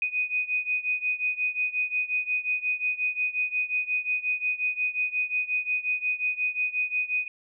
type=beating tone pair; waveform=sine; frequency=2489 / 2494.6 Hz; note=D#7 / D#7; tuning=0 / +4 cents; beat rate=5.6 Hz; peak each=-27 / -29 dBFS; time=0.02-7.28 s; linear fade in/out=2 ms; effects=none

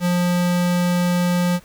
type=tone; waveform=square; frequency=176.9 Hz; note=F3; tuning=23 cents sharp; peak=-17 dBFS; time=0-1.6 s; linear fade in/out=50 ms; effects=pink hiss -50 dBFS RMS until 1.64 s

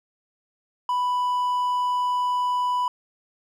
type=tone; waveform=triangle; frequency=990 Hz; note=B5; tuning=4 cents sharp; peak=-19 dBFS; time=0.89-2.88 s; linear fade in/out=2 ms; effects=none

